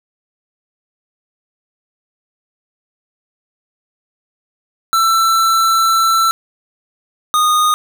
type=tone pair in turn; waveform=square; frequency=1336 / 1233.2 Hz; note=E6 / D#6; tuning=+23 / -16 cents; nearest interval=minor second; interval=139 cents; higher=first; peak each=-11 dBFS; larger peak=neither; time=4.93-6.31 / 7.34-7.74 s; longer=first; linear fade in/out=0 ms; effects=none